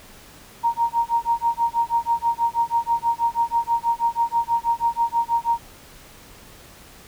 sine tone with tremolo, 932.3 Hz, A#5, in tune, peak -15 dBFS, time 0.63-5.6 s, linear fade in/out 20 ms, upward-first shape sine, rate 6.2 Hz, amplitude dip 100%, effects pink hiss -46 dBFS RMS until 7.07 s

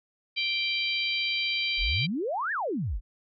harmonic tone, 784 Hz, G5, in tune, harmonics 3 / 4 / 5 / 6, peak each -29 / -31 / -33 / -35 dBFS, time 0.36-2.07 s, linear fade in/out 20 ms
sine exponential two-way sweep, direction up then down, 34.35 to 1864.7 to 34.35 Hz, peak -27 dBFS, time 1.77-3.01 s, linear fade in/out 50 ms, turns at 2.52 s
effects none

